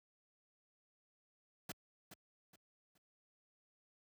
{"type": "noise with echo", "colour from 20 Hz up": "pink", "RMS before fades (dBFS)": -44, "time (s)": [1.69, 1.72], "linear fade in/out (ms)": 5, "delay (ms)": 420, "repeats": 3, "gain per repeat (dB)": -10, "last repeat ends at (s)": 2.98, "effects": ["high-pass 60 Hz 12 dB/octave"]}